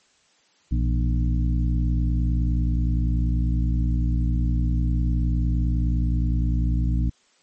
harmonic tone with a mistuned harmonic, 59.7 Hz, A#1, 42 cents sharp, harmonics 1 / 2 / 3 / 4 / 5, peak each -20 / -26 / -30 / -32 / -34 dBFS, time 0.71-7.1 s, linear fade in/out 10 ms, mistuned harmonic 3, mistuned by -92 cents, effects white hiss -61 dBFS RMS until 7.42 s + MP3 32 kbps

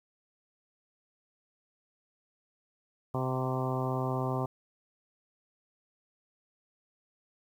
harmonic tone with a mistuned harmonic, 129.7 Hz, C3, 15 cents flat, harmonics 1 / 2 / 3 / 4 / 5 / 6 / 7 / 8 / 9, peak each -32 / -37 / -37 / -40 / -39 / -40 / -41 / -40 / -43 dBFS, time 3.14-4.46 s, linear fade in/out 5 ms, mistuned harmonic 6, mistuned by -23 cents, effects 10-bit

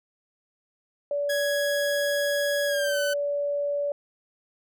sine tone, 575 Hz, D5, 37 cents flat, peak -24 dBFS, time 1.11-3.92 s, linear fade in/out 2 ms
sawtooth tone with pitch glide, 1666 to 1510.2 Hz, G#6 to F#6, +5 to +35 cents, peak -24 dBFS, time 1.29-3.14 s, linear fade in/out 10 ms, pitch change -170 cents, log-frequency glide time 2.67-3 s
effects none

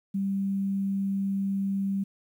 sine tone, 196 Hz, G3, in tune, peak -25 dBFS, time 0.14-2.04 s, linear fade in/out 10 ms, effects 10-bit

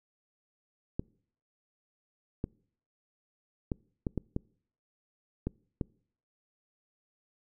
clicks, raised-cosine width 3 ms, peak -18 dBFS, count 8, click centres 0.995 / 2.441 / 3.718 / 4.068 / 4.177 / 4.364 / 5.47 / 5.812 s, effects noise-tail reverb RT60 0.6 s tail -26 dB re dry

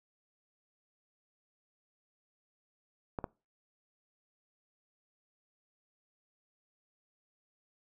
clicks, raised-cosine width 1 ms, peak -21 dBFS, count 2, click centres 3.188 / 3.242 s, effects noise-tail reverb RT60 0.3 s tail -23 dB re dry

